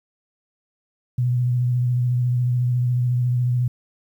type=tone with vibrato; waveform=sine; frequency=123.47 Hz; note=B2; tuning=in tune; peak=-17 dBFS; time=1.18-3.68 s; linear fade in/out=5 ms; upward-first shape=sine; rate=14 Hz; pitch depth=26 cents each way; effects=9-bit

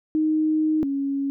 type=tone pair in turn; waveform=sine; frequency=311.1 / 277 Hz; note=D#4 / C#4; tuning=0 / -1 cents; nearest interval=major second; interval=201 cents; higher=first; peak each=-18 / -22 dBFS; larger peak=first; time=0.15-0.83 / 0.83-1.3 s; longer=first; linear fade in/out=0 ms; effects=none

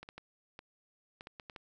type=clicks; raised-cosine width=0.3 ms; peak=-30 dBFS; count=9; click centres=0.03 / 0.089 / 0.18 / 0.591 / 1.209 / 1.271 / 1.398 / 1.498 / 1.562 s; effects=none

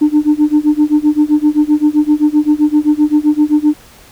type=tone with tremolo; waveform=sine; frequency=300 Hz; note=D4; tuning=37 cents sharp; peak=-3 dBFS; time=0.01-3.74 s; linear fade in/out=10 ms; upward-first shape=sine; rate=7.7 Hz; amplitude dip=95%; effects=tanh soft clip ceiling -3 dBFS + pink hiss -41 dBFS RMS until 4.11 s

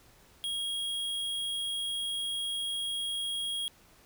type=tone; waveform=square; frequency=3283 Hz; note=G#7; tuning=21 cents flat; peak=-32 dBFS; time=0.44-3.68 s; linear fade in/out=0 ms; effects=pink hiss -60 dBFS RMS until 4.05 s

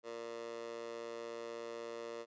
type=tone with high-pass filter; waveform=15% pulse; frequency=116.3 Hz; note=A#2; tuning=4 cents flat; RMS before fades=-45 dBFS; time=0.03-2.26 s; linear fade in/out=50 ms; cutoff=510 Hz; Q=2.9; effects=resampled to 16000 Hz

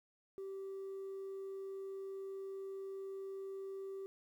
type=tone; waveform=sine; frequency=388.2 Hz; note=G4; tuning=17 cents flat; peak=-40 dBFS; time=0.38-4.06 s; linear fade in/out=0 ms; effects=tanh soft clip ceiling -41 dBFS + 12-bit

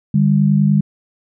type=tone pair together; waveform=sine; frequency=149.83 / 200 Hz; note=D3 / G3; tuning=+35 / +35 cents; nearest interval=perfect fourth; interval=500 cents; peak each=-13 dBFS; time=0.14-0.81 s; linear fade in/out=5 ms; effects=none

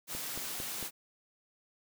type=high-pass noise; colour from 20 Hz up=white; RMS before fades=-39 dBFS; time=0.07-0.91 s; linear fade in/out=50 ms; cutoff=110 Hz; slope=96 dB/octave
type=click train; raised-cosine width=2 ms; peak=-29 dBFS; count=4; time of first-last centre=0.15-0.827 s; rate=4.43 Hz
effects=none

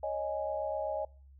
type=chord; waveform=sine; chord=C# suspended second; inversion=none; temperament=equal; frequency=554.4 / 622.3 / 830.6 Hz; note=C#5 / D#5 / G#5; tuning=0 / 0 / 0 cents; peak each=-37 / -34 / -38 dBFS; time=0.03-1.05 s; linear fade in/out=5 ms; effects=noise-tail reverb RT60 0.4 s tail -24 dB re dry + added 68 Hz sine -53 dBFS peak until 1.39 s

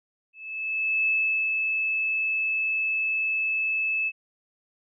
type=tone with ADSR envelope; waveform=sine; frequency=2611 Hz; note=E7; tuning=17 cents flat; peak=-20 dBFS; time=0.33-4.12 s; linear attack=740 ms; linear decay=420 ms; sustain=-3 dB; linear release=47 ms; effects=none

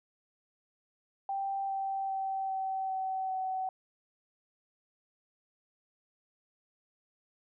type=tone with pitch steps; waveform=sine; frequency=784 / 778.1 / 772.3 / 766.5 / 760.8 / 755.1 Hz; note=G5 / G5 / G5 / G5 / F#5 / F#5; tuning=0 / -13 / -26 / -39 / +48 / +35 cents; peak=-31 dBFS; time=1.29-3.69 s; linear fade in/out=2 ms; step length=400 ms; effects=none

